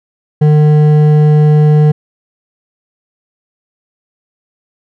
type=tone with hard clipping; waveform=triangle; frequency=150.9 Hz; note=D3; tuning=47 cents sharp; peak=-6 dBFS; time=0.41-1.92 s; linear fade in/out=10 ms; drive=12 dB; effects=none